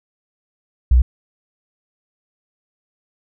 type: tone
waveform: sine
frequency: 61.74 Hz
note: B1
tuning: in tune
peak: -8 dBFS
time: 0.91-1.02 s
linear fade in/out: 5 ms
effects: none